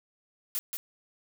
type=noise with echo; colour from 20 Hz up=blue; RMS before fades=-31 dBFS; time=0.55-0.59 s; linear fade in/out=0 ms; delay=180 ms; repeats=1; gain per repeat=-4 dB; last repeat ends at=0.77 s; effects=none